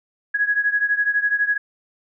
sine beating tone pair, 1663 / 1675 Hz, G#6 / G#6, +2 / +14 cents, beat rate 12 Hz, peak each -19 / -22 dBFS, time 0.34-1.58 s, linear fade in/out 10 ms, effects none

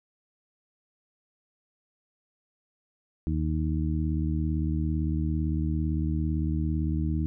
harmonic tone, 77.78 Hz, D#2, in tune, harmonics 1 / 2 / 3 / 4, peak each -27 / -30 / -34 / -33 dBFS, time 3.27-7.26 s, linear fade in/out 0 ms, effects none

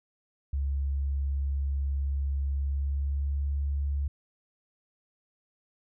sine tone with pitch glide, 69.3 to 70.63 Hz, C#2 to C#2, 0 to +33 cents, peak -26 dBFS, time 0.53-4.08 s, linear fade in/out 5 ms, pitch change +33 cents, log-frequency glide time 2.53-3.53 s, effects none

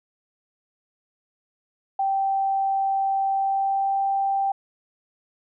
sine tone with pitch glide, 780 to 785 Hz, G5 to G5, -9 to +2 cents, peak -20 dBFS, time 1.99-4.52 s, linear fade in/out 5 ms, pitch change +11 cents, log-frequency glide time 3.32-4.02 s, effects none

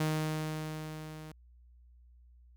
sawtooth tone with level ramp, 155.56 Hz, D#3, in tune, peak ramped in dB -24 to -41 dBFS, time 0-1.32 s, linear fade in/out 5 ms, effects added 60 Hz sine -56 dBFS peak until 2.56 s

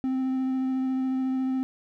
triangle tone with vibrato, 261.2 Hz, C4, 3 cents flat, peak -22 dBFS, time 0.04-1.63 s, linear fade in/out 0 ms, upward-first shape triangle, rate 14 Hz, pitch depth 13 cents each way, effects none

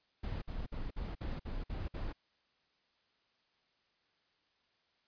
brown noise bursts, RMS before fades -39 dBFS, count 8, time 0.23-2.128 s, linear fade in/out 10 ms, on 190 ms, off 54 ms, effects white hiss -75 dBFS RMS until 5.07 s + resampled to 11025 Hz

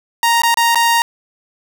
sawtooth tone with dropouts, 932.3 Hz, A#5, in tune, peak -7 dBFS, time 0.23-1.02 s, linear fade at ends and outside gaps 1 ms, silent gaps 0.419-0.434 / 0.543-0.572 / 0.747-0.756 s, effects none

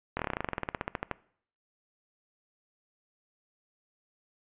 slowing click train, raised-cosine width 0.5 ms, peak -15 dBFS, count 21, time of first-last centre 0.17-1.113 s, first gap 23 ms, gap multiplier 1.07, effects noise-tail reverb RT60 0.6 s tail -21 dB re dry + resampled to 8000 Hz

